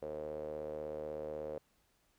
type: tone with band-pass filter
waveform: sawtooth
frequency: 76.3 Hz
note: D#2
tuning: 33 cents flat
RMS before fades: -42 dBFS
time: 0.02-1.58 s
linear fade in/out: 0 ms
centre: 510 Hz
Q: 8.1
effects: pink hiss -74 dBFS RMS until 2.18 s